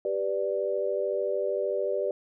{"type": "chord", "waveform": "sine", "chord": "G major", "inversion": "none", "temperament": "equal", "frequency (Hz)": [392, 493.9, 587.3], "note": ["G4", "B4", "D5"], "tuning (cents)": [0, 0, 0], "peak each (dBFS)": [-30, -31, -29], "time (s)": [0.05, 2.11], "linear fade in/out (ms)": 2, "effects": []}